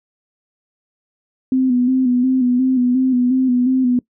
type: tone with vibrato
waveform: sine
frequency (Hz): 253.5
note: B3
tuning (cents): +45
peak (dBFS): -12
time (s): 1.52-3.99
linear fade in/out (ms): 2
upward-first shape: square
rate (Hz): 2.8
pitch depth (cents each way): 44
effects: noise-tail reverb RT60 0.1 s tail -22 dB re dry